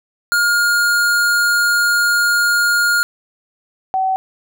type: tone pair in turn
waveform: square / sine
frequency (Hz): 1420 / 759.9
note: F6 / F#5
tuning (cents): +28 / +46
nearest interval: major seventh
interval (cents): 1082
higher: first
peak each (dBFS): -13 / -14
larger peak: first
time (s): 0.32-3.03 / 3.94-4.16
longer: first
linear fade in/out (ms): 0
effects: none